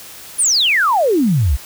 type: exponential sweep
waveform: sine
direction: down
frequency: 10290 to 58 Hz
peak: -11 dBFS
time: 0.38-1.57 s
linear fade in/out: 20 ms
effects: white hiss -36 dBFS RMS until 1.65 s